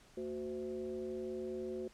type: tone with frequency modulation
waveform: sine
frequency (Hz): 370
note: F#4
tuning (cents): 0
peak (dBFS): -38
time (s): 0.17-1.88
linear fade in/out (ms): 5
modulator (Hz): 145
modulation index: 0.92
effects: pink hiss -63 dBFS RMS until 1.93 s + low-pass 9000 Hz 12 dB/octave